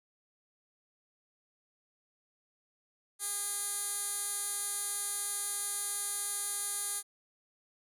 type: tone with band-pass filter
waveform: 15% pulse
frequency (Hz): 407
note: G#4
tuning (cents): -35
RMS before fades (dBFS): -36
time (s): 3.19-7.03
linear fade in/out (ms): 50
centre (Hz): 9800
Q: 3.6
effects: none